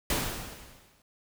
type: noise with exponential decay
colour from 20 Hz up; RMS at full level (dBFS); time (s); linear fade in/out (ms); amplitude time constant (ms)
pink; -26; 0.1-1.02; 2; 200
effects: none